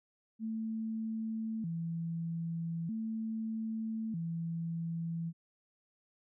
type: tone with vibrato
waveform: sine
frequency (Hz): 192.1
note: G3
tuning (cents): -35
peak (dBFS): -34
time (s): 0.39-5.33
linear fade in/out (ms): 50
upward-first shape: square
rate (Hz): 0.4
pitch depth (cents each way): 250
effects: none